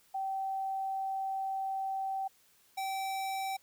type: tone pair in turn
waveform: sine / square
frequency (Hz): 773 / 773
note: G5 / G5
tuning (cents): -24 / -24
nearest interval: unison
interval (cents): 0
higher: neither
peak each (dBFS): -32 / -34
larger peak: first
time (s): 0.14-2.28 / 2.77-3.57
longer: first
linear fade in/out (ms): 10
effects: white hiss -66 dBFS RMS until 3.62 s